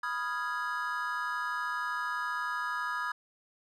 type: chord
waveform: triangle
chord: F half-diminished seventh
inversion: second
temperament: equal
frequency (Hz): 987.8 / 1244.5 / 1396.9 / 1661.2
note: Cb6 / Eb6 / F6 / Ab6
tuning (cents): 0 / 0 / 0 / 0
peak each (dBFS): -36 / -34 / -38 / -34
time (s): 0.03-3.12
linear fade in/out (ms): 5
effects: none